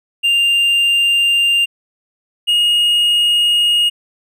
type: tone pair in turn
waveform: triangle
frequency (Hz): 2794 / 2866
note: F7 / F7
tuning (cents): 0 / +44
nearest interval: unison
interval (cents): 44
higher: second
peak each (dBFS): -9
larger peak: neither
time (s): 0.23-1.66 / 2.47-3.9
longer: neither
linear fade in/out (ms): 20
effects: none